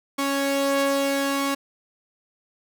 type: tone pair together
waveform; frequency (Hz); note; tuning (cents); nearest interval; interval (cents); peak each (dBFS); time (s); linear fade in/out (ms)
sawtooth; 276.8 / 554.4; C#4 / C#5; -2 / 0; octave; 1202; -20; 0.18-1.55; 10
effects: none